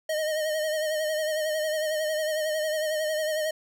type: tone with vibrato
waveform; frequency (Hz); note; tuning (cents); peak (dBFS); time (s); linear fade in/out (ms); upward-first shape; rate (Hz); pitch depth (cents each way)
square; 620; D#5; -6; -26; 0.09-3.51; 5; sine; 11; 43
effects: none